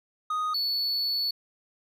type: tone pair in turn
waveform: triangle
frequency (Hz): 1244.5 / 4435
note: D#6 / C#8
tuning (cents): 0 / 0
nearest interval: octave + minor seventh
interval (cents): 2200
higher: second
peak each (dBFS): -24 / -24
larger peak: neither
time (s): 0.3-0.54 / 0.54-1.31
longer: second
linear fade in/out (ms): 5
effects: none